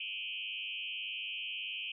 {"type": "tone with frequency modulation", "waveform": "sine", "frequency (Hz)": 2794, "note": "F7", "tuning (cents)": 0, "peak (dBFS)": -37, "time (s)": [0, 1.92], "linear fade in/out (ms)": 5, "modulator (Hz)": 98.3, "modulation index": 3.7, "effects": []}